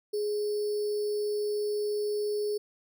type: tone with sample-and-hold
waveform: sine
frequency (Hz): 417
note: G#4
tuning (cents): +7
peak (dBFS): -27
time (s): 0.13-2.58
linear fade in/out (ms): 10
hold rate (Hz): 4900
effects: none